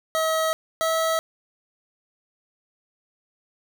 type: tone pair in turn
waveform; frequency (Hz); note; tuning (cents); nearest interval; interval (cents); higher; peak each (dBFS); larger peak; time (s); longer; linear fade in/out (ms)
25% pulse; 640 / 648.2; D#5 / E5; +49 / -29; unison; 22; second; -17; neither; 0.15-0.53 / 0.81-1.19; neither; 0
effects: none